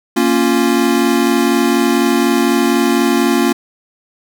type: chord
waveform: square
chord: Bb minor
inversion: none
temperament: equal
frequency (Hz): 233.1 / 277.2 / 349.2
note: Bb3 / Db4 / F4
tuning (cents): 0 / 0 / 0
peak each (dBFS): -16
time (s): 0.16-3.53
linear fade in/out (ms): 10
effects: none